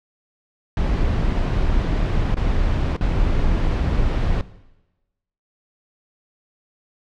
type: noise with dropouts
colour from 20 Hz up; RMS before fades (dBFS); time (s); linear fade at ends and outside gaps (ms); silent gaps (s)
brown; -19; 0.77-4.41; 1; 2.343-2.369 / 2.966-3.01
effects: noise-tail reverb RT60 1.0 s tail -17 dB re dry + low-pass 4000 Hz 12 dB/octave